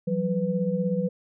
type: tone cluster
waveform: sine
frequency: 172.3 / 188.6 / 496.1 Hz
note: F3 / F#3 / B4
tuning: -23 / +33 / +8 cents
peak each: -28 / -26 / -28 dBFS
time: 0.07-1.09 s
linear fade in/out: 10 ms
effects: none